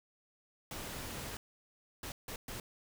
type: noise bursts at uneven times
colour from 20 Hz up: pink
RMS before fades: -43 dBFS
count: 4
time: 0.71-1.37 / 2.03-2.12 / 2.28-2.36 / 2.48-2.6 s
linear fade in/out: 2 ms
effects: none